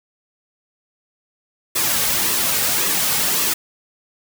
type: noise with flanger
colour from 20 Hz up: white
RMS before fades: -19 dBFS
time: 1.75-3.54 s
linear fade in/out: 10 ms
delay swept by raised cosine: 1.3 to 3 ms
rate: 1.8 Hz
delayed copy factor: -0.55
effects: none